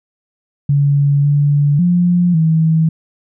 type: tone with pitch steps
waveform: sine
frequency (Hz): 142.3 / 144.6 / 176.3 / 160.5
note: C#3 / D3 / F3 / E3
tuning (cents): +46 / -27 / +17 / -46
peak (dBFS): -9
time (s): 0.69-2.89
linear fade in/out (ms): 5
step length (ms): 550
effects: none